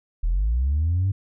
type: linear sweep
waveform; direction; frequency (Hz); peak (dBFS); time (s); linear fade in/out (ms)
sine; up; 37.14 to 99.9; -17; 0.23-1.12; 10
effects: tanh soft clip ceiling -16 dBFS